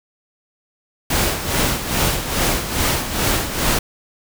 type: noise with tremolo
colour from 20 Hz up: pink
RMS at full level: -17 dBFS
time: 1.1-3.79 s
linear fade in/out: 5 ms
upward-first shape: sine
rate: 2.4 Hz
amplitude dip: 65%
effects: none